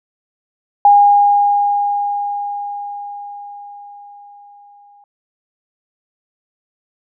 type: tone with exponential decay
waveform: sine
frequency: 815 Hz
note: G#5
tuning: 33 cents flat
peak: -4 dBFS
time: 0.85-5.04 s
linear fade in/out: 2 ms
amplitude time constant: 910 ms
effects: none